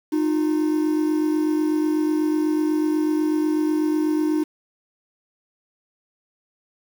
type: tone pair together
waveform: triangle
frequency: 307.1 / 355.2 Hz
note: D#4 / F4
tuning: -23 / +29 cents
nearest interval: minor third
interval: 252 cents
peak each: -17 / -24 dBFS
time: 0.12-4.44 s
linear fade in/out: 10 ms
effects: 7-bit